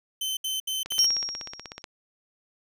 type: tone bursts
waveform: sawtooth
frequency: 3073 Hz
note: G7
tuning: 35 cents flat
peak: -24 dBFS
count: 4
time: 0.21-1.063 s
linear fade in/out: 5 ms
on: 160 ms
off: 71 ms
type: click train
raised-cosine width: 0.2 ms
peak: -19 dBFS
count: 17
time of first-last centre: 0.86-1.842 s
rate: 16.3 Hz
type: tone with exponential decay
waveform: sine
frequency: 5588 Hz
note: F8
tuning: in tune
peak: -16 dBFS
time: 0.99-1.82 s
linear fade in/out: 0 ms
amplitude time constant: 180 ms
effects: none